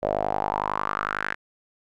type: tone with band-pass filter sweep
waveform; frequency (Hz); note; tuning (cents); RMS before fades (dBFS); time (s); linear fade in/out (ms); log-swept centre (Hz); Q
sawtooth; 51; G#1; -31; -27; 0.02-1.35; 20; 590 to 1700; 5.1
effects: none